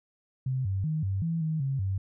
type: tone with pitch steps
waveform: sine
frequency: 130.4 / 96.5 / 156.1 / 96.9 / 165.3 / 157.9 / 135.9 / 96.3 Hz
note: C3 / G2 / D#3 / G2 / E3 / D#3 / C#3 / G2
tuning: -5 / -27 / +6 / -20 / +5 / +26 / -34 / -30 cents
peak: -26 dBFS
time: 0.46-1.98 s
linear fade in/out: 5 ms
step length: 190 ms
effects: none